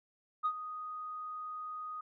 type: tone with ADSR envelope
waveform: sine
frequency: 1244.5 Hz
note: D#6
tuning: in tune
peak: -26 dBFS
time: 0.43-2.01 s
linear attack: 26 ms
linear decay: 67 ms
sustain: -13 dB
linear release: 6 ms
effects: tanh soft clip ceiling -24 dBFS